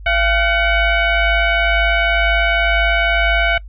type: tone with frequency modulation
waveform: sine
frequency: 784 Hz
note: G5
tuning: in tune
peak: -12 dBFS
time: 0.06-3.58 s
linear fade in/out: 5 ms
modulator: 732 Hz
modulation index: 2.6
effects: noise-tail reverb RT60 0.1 s tail -24 dB re dry + added 50 Hz sine -31 dBFS peak until 3.68 s